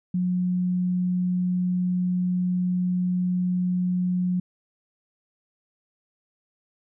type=tone; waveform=sine; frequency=180.6 Hz; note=F#3; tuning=42 cents flat; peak=-21 dBFS; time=0.14-4.4 s; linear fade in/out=5 ms; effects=none